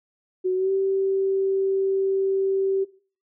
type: tone with pitch glide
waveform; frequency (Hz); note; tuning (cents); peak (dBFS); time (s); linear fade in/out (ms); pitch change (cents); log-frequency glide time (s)
sine; 370 to 387.1; F#4 to G4; 0 to -22; -19; 0.44-2.85; 20; +78; 0.55-0.71
effects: noise-tail reverb RT60 0.4 s tail -18 dB re dry